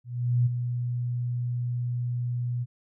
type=tone with ADSR envelope; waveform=sine; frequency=121.9 Hz; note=B2; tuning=22 cents flat; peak=-18 dBFS; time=0.04-2.66 s; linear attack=420 ms; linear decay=19 ms; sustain=-8 dB; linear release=37 ms; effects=none